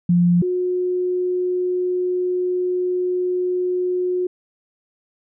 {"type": "tone pair in turn", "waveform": "sine", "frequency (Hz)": [174.9, 362.3], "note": ["F3", "F#4"], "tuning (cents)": [3, -36], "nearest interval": "octave + minor second", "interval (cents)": 1261, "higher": "second", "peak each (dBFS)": [-12, -18], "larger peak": "first", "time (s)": [[0.09, 0.42], [0.42, 4.27]], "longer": "second", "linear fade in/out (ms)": 5, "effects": []}